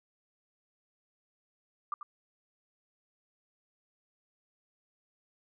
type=tone with echo; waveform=sine; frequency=1188 Hz; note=D6; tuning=20 cents sharp; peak=-31 dBFS; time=1.92-1.94 s; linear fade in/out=2 ms; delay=90 ms; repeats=1; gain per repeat=-9 dB; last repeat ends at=2.03 s; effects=none